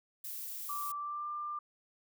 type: noise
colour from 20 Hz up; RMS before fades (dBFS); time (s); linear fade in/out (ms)
violet; -42; 0.24-0.92; 5
type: tone with pitch glide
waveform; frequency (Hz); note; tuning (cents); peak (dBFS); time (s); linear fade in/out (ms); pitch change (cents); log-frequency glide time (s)
sine; 1166 to 1191.9; D6 to D6; -13 to +25; -36; 0.69-1.59; 5; +38; 0.94-1.28
effects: none